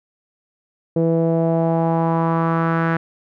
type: tone with low-pass filter sweep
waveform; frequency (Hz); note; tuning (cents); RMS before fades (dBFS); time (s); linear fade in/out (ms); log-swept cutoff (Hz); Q
sawtooth; 164.81; E3; 0; -18; 0.96-2.97; 5; 470 to 1600; 3.1
effects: none